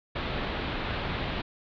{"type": "low-pass noise", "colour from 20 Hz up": "pink", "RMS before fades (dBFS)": -32, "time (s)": [0.15, 1.42], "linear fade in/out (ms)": 10, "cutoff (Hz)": 4000, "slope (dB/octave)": 48, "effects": []}